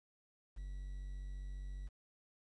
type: tone with quantisation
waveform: triangle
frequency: 47.35 Hz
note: F#1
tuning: 41 cents sharp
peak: -40 dBFS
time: 0.56-1.89 s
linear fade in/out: 20 ms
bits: 11
effects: resampled to 22050 Hz